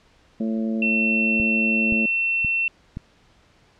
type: harmonic tone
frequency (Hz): 111.3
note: A2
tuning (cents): +20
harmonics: 2 / 3 / 4 / 5 / 6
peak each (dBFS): -22 / -32 / -37 / -35 / -42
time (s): 0.4-2.06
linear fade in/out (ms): 5
type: tone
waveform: sine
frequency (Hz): 2700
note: E7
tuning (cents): +41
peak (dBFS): -19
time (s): 0.82-2.68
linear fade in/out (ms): 2
type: click train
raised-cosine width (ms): 5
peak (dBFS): -18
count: 4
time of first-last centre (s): 1.4-2.971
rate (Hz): 1.91
effects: pink hiss -57 dBFS RMS until 3.79 s + low-pass 5000 Hz 12 dB/octave